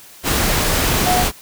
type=tone in noise; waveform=sine; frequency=727 Hz; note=F#5; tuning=31 cents flat; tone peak=-15 dBFS; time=1.04-1.25 s; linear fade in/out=50 ms; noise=pink; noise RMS=-17 dBFS; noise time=0.23-1.32 s; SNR=-1 dB; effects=white hiss -42 dBFS RMS until 1.41 s